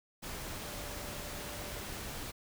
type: tone in noise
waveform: sine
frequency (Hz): 586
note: D5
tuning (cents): -4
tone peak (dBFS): -51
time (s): 0.63-1.81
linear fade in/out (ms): 20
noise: pink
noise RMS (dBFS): -42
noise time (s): 0.22-2.32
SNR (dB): -12
effects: none